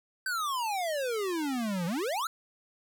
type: exponential two-way sweep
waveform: square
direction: down then up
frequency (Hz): 1568 to 164.81 to 1406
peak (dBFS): -30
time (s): 0.26-2.27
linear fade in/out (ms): 2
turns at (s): 1.86
effects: none